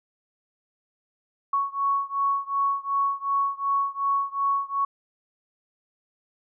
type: beating tone pair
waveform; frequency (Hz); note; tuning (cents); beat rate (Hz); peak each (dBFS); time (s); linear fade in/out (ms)
sine; 1110 / 1112.7; C#6 / C#6; +2 / +6; 2.7; -25 / -26; 1.53-4.85; 5
effects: none